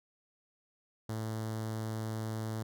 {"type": "tone with notch filter", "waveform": "sawtooth", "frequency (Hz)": 110, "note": "A2", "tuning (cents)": 0, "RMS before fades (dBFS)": -37, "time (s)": [1.09, 2.63], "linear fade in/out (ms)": 5, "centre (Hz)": 2500, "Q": 1.3, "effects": []}